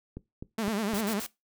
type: click train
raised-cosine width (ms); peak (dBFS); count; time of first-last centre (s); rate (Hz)
3; -25; 4; 0.17-0.935; 3.92
type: tone with vibrato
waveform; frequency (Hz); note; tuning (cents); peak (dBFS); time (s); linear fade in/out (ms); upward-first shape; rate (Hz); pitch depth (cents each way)
sawtooth; 212; G#3; +36; -24; 0.58-1.2; 5; sine; 10; 130
type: noise bursts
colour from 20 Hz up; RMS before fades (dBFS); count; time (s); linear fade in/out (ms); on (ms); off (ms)
white; -37; 3; 0.94-1.266; 5; 70; 58
effects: noise-tail reverb RT60 0.2 s tail -19 dB re dry

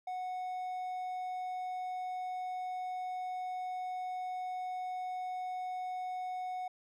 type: tone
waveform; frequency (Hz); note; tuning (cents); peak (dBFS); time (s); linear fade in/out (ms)
triangle; 736; F#5; -9; -34; 0.07-6.68; 5
effects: none

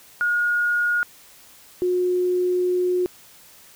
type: tone pair in turn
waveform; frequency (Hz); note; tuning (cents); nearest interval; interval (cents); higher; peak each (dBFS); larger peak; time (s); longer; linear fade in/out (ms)
sine; 1436 / 361.2; F6 / F#4; +48 / -42; 2 octaves; 2390; first; -18; neither; 0.21-1.03 / 1.82-3.06; second; 0
effects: white hiss -49 dBFS RMS until 3.75 s

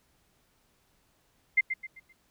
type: tone with echo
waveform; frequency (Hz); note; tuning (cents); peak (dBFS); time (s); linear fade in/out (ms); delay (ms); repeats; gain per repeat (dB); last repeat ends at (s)
sine; 2093; C7; 0; -18; 1.57-1.61; 10; 130; 4; -9; 2.13
effects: pink hiss -69 dBFS RMS until 2.3 s

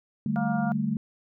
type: chord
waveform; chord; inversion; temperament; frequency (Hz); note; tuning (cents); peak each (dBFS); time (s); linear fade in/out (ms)
sine; D suspended fourth; none; equal with one note detuned; 149.83 / 196 / 220; D3 / G3 / A3; +35 / 0 / 0; -31 / -29 / -27; 0.26-0.97; 2
type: harmonic tone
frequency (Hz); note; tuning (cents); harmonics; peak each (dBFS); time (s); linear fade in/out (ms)
235.7; A#3; +19; 3 / 4 / 5 / 6; -30 / -42 / -44 / -36; 0.36-0.72; 0
effects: none

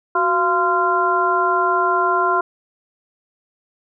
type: harmonic tone with a mistuned harmonic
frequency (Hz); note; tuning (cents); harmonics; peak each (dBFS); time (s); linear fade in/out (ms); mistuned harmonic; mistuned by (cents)
345.3; F4; -20; 1 / 2 / 3 / 4; -22 / -22 / -18 / -20; 0.15-2.41; 5; 1; +120
effects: none

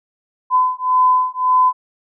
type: beating tone pair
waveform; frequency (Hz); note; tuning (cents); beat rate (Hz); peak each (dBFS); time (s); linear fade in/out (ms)
sine; 1012 / 1013.8; B5 / B5; +42 / +45; 1.8; -15; 0.5-1.73; 50
effects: none

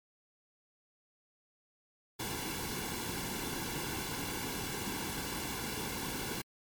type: noise with comb filter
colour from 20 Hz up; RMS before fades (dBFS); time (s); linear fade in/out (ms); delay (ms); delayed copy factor
pink; -38; 2.19-6.42; 10; 1.6; -0.7
effects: MP3 96 kbps

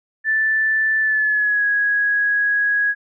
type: tone with pitch glide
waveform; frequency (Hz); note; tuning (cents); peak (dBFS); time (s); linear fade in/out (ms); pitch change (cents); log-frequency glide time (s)
sine; 1760 to 1661.2; A6 to G#6; 0 to 0; -15; 0.24-2.95; 50; -100; 1-1.65
effects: none

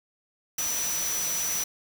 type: tone in noise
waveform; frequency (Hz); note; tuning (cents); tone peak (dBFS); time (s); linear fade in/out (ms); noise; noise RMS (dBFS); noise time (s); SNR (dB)
sine; 5920; F#8; 0; -28; 0.58-1.64; 5; white; -32; 0.58-1.64; +1
effects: none

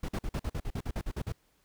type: noise bursts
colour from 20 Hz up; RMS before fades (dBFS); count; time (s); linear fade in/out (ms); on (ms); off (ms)
brown; -33; 13; 0.03-1.322; 5; 56; 47
effects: pink hiss -70 dBFS RMS until 1.64 s

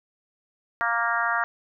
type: harmonic tone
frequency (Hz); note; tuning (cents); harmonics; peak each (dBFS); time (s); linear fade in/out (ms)
233.1; A#3; 0; 3 / 4 / 5 / 6 / 7 / 8; -30 / -30 / -28 / -27 / -29 / -31; 0.81-1.44; 0
effects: none

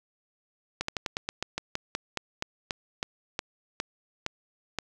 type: slowing click train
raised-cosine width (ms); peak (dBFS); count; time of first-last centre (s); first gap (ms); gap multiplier
0.2; -12; 18; 0.81-4.787; 74; 1.13
effects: 8-bit

